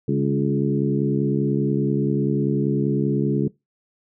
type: harmonic tone with a mistuned harmonic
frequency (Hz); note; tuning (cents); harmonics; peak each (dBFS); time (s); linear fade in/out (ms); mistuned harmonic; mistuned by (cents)
70.3; C#2; +25; 2 / 3 / 4 / 5 / 6; -22 / -24 / -25 / -26 / -27; 0.08-3.48; 5; 3; -45
effects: noise-tail reverb RT60 0.2 s tail -21 dB re dry